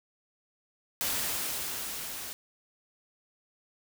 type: noise with level ramp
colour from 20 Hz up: white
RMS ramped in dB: -30 to -40 dBFS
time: 1.01-2.33 s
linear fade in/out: 0 ms
effects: none